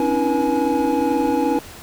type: tone cluster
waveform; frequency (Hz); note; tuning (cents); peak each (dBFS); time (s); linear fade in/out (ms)
triangle; 268.3 / 290.7 / 324.9 / 483.1 / 843; C4 / D4 / E4 / B4 / G#5; +44 / -18 / -25 / -38 / +26; -21; 0-1.59; 2
effects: pink hiss -39 dBFS RMS until 1.82 s